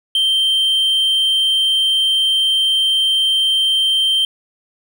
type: tone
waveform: triangle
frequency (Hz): 3136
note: G7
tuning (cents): 0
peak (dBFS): -11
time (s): 0.15-4.25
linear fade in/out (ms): 2
effects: none